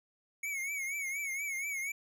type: tone with vibrato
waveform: square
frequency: 2216 Hz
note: C#7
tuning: 1 cent flat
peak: -35 dBFS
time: 0.43-1.92 s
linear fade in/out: 5 ms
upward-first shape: triangle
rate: 4.2 Hz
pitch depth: 100 cents each way
effects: none